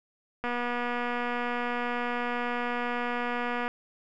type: click train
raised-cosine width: 0.5 ms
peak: -17 dBFS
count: 785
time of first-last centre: 0.44-3.68 s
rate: 242 Hz
effects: none